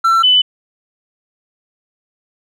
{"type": "tone pair in turn", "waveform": ["triangle", "sine"], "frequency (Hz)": [1344, 3002], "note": ["E6", "F#7"], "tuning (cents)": [33, 24], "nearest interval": "octave + major second", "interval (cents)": 1391, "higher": "second", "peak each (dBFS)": -7, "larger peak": "neither", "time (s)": [[0.04, 0.23], [0.23, 0.42]], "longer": "neither", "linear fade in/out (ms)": 10, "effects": []}